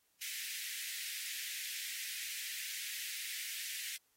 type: high-pass noise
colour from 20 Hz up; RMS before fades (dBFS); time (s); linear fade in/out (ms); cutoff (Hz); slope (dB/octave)
pink; -43; 0.21-3.97; 10; 1800; 48
effects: white hiss -75 dBFS RMS until 4.16 s + AAC 48 kbps